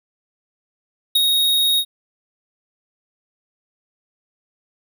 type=tone with ADSR envelope; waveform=square; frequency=3754 Hz; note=A#7; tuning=11 cents sharp; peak=-12 dBFS; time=1.15-1.85 s; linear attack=7 ms; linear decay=28 ms; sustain=-3 dB; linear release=65 ms; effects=none